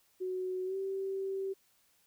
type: tone with pitch glide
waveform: sine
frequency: 370 to 386.8 Hz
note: F#4 to G4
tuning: 0 to -23 cents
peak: -33 dBFS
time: 0.2-1.54 s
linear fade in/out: 20 ms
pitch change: +77 cents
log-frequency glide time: 0.65-0.76 s
effects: white hiss -70 dBFS RMS until 2.06 s